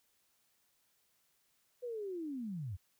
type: linear sweep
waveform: sine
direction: down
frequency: 503 to 80.9 Hz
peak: -38 dBFS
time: 1.82-2.77 s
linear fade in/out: 20 ms
effects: white hiss -75 dBFS RMS until 2.99 s